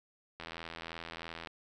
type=click train; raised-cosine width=0.3 ms; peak=-26 dBFS; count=90; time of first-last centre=0.4-1.472 s; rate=83 Hz; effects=none